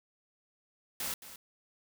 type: noise with echo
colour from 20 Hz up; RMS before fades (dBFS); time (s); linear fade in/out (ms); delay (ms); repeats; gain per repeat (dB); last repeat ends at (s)
white; -36; 1-1.14; 2; 220; 1; -13; 1.36
effects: none